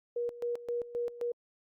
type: tone with tremolo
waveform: sine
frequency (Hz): 478.1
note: A#4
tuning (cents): +44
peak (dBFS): -30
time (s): 0.16-1.32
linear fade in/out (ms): 5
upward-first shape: square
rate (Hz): 3.8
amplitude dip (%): 80
effects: Opus 48 kbps